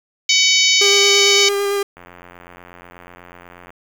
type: harmonic tone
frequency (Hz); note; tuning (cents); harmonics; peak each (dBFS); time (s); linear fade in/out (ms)
754; F#5; +32; 3 / 4 / 5 / 6 / 7 / 8 / 9; -17 / -18 / -19 / -20 / -20 / -21 / -22; 0.29-1.49; 5
type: tone with vibrato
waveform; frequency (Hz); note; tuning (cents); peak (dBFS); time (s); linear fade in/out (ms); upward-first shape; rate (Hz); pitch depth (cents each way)
45% pulse; 401.8; G4; +43; -17; 0.81-1.83; 5; square; 8.9; 10
type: click train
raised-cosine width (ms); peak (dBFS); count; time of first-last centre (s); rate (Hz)
0.5; -24; 154; 1.97-3.705; 88.2
effects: 7-bit